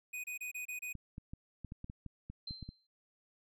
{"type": "tone bursts", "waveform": "square", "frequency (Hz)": 2489, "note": "D#7", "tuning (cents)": 0, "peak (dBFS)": -40, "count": 6, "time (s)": [0.13, 0.93], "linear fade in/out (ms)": 10, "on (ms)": 110, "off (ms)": 28}
{"type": "clicks", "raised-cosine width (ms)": 5, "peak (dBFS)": -32, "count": 12, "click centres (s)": [0.953, 1.181, 1.335, 1.647, 1.721, 1.844, 1.899, 2.063, 2.3, 2.509, 2.627, 2.69]}
{"type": "tone with exponential decay", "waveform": "sine", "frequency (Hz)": 4116, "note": "C8", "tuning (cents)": -29, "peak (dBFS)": -39, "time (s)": [2.47, 2.87], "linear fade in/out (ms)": 5, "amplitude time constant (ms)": 86}
{"effects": []}